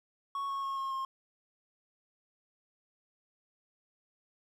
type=tone with pitch steps; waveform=triangle; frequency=1108.7 / 1098.5 / 1088.4 / 1078.4 / 1068.5 Hz; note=C#6 / C#6 / C#6 / C#6 / C6; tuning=0 / -16 / -32 / -48 / +36 cents; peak=-31 dBFS; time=0.35-1.05 s; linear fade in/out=2 ms; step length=140 ms; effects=11-bit